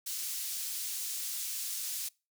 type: high-pass noise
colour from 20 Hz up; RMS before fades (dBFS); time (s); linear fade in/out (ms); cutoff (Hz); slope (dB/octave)
pink; -37; 0.06-2.09; 10; 5500; 12
effects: noise-tail reverb RT60 0.3 s tail -25 dB re dry